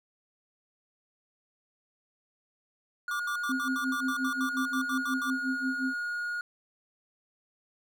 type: tone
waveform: triangle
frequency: 1437 Hz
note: F6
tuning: 49 cents sharp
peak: -29 dBFS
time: 3.08-6.41 s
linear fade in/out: 2 ms
type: tone bursts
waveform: square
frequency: 1174.7 Hz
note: D6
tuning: in tune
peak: -34 dBFS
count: 14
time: 3.11-5.302 s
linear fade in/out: 2 ms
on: 86 ms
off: 76 ms
type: tone with tremolo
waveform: sine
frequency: 261.6 Hz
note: C4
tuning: in tune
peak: -27 dBFS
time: 3.49-5.94 s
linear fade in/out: 5 ms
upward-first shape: sine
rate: 5.6 Hz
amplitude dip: 95%
effects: none